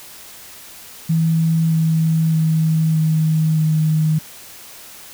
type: tone with pitch steps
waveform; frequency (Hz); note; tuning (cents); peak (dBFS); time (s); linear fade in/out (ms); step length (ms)
sine; 162.6 / 161.01 / 159.44 / 157.88 / 156.34; E3 / E3 / D#3 / D#3 / D#3; -23 / -40 / +43 / +26 / +9; -13; 1.09-4.19; 10; 620
effects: white hiss -39 dBFS RMS until 5.13 s